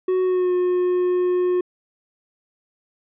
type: tone with pitch glide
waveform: triangle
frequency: 370.5 to 360.4 Hz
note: F#4 to F#4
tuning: +2 to -45 cents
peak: -15 dBFS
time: 0.08-1.61 s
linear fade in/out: 5 ms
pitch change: -47 cents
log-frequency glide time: 0.23-0.52 s
effects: resampled to 8000 Hz